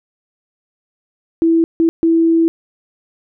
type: tone bursts at uneven times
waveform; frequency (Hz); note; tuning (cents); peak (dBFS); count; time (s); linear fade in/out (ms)
sine; 329.6; E4; 0; -9; 3; 1.42-1.64 / 1.8-1.89 / 2.03-2.48; 0
effects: none